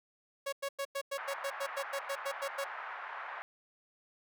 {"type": "tone bursts", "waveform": "sawtooth", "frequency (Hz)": 554.4, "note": "C#5", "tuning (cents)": 0, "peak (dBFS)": -30, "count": 14, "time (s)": [0.46, 2.645], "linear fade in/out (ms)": 10, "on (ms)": 66, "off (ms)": 97}
{"type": "band-pass noise", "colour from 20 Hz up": "white", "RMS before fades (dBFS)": -43, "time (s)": [1.18, 3.42], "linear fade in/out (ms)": 0, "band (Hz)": [730, 1700], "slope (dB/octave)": 24}
{"effects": []}